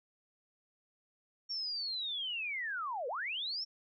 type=linear two-way sweep; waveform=sine; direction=down then up; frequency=5550 to 460 to 5550 Hz; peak=-35 dBFS; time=1.49-3.65 s; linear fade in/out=20 ms; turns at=3.08 s; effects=none